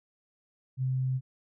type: tone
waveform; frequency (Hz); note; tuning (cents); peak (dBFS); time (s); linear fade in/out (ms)
sine; 130; C3; -11; -26; 0.77-1.21; 50
effects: none